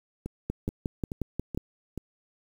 two click trains, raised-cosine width 3 ms, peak -16 / -21 dBFS, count 7 / 5, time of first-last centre 0.5-1.575 / 0.26-1.977 s, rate 5.58 / 2.33 Hz, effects 8-bit

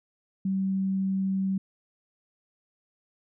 sine tone, 192 Hz, G3, 36 cents flat, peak -24 dBFS, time 0.45-1.58 s, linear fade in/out 5 ms, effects none

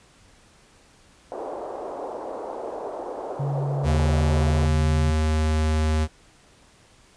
pink band-pass noise, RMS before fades -33 dBFS, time 1.32-4.66 s, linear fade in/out 0 ms, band 390 to 840 Hz, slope 24 dB/octave
sine tone, 140 Hz, C#3, 18 cents sharp, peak -23 dBFS, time 3.39-5.11 s, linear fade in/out 10 ms
square tone with pitch glide, 77 to 77.89 Hz, D#2 to D#2, -17 to +2 cents, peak -20 dBFS, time 3.83-6.08 s, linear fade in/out 50 ms, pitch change +19 cents, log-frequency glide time 4.34-4.99 s
effects pink hiss -55 dBFS RMS until 7.16 s + resampled to 22050 Hz

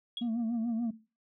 sine tone with exponential decay, 3322 Hz, G#7, in tune, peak -30 dBFS, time 0.17-0.28 s, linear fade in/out 2 ms, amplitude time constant 22 ms
sine tone with vibrato, 230.7 Hz, A#3, 18 cents flat, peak -26 dBFS, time 0.21-0.91 s, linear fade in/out 10 ms, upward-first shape sine, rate 6.9 Hz, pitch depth 71 cents each way
effects noise-tail reverb RT60 0.3 s tail -17 dB re dry + tanh soft clip ceiling -28 dBFS

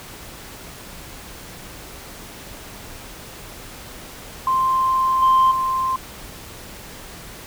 sine tone with level steps, 1046.5 Hz, C6, in tune, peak -15 / -10 / -18 dBFS, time 4.47-5.96 s, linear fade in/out 2 ms, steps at 5.22 / 5.51 s, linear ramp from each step 5 ms, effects tanh soft clip ceiling -9 dBFS + pink hiss -38 dBFS RMS until 7.46 s

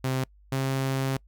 sawtooth tone pair in turn, 130.81 / 134.02 Hz, C3 / C3, 0 / +42 cents, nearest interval unison, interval 42 cents, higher second, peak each -21 dBFS, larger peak neither, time 0.04-0.24 / 0.52-1.17 s, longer second, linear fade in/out 5 ms, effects noise-tail reverb RT60 0.1 s tail -26 dB re dry + added 50 Hz sine -53 dBFS peak until 1.27 s

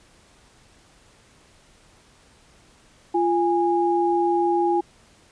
sine tone pair together, 346 / 823.4 Hz, F4 / G#5, -16 / -15 cents, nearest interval octave + minor third, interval 1501 cents, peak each -20 / -21 dBFS, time 3.14-4.81 s, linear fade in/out 10 ms, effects pink hiss -55 dBFS RMS until 5.31 s + resampled to 22050 Hz

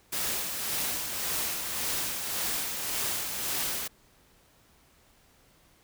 white noise with tremolo, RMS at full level -30 dBFS, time 0.12-3.88 s, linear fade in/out 10 ms, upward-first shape sine, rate 1.8 Hz, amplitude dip 40%, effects pink hiss -62 dBFS RMS until 5.83 s

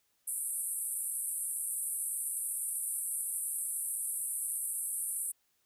pink band-pass noise, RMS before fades -36 dBFS, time 0.27-5.32 s, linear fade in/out 10 ms, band 8500 to 12000 Hz, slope 96 dB/octave, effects white hiss -75 dBFS RMS until 5.65 s

